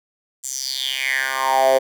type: tone with high-pass filter sweep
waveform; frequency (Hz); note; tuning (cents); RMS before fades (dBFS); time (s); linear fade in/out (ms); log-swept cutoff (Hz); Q
10% pulse; 133; C3; +29; -20; 0.43-1.79; 20; 7700 to 520; 5.6
effects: none